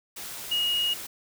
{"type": "tone in noise", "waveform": "sine", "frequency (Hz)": 2875, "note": "F7", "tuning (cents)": 50, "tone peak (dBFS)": -23, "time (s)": [0.51, 0.94], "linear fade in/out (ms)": 10, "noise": "white", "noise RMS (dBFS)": -38, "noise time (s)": [0.16, 1.07], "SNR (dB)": 12, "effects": []}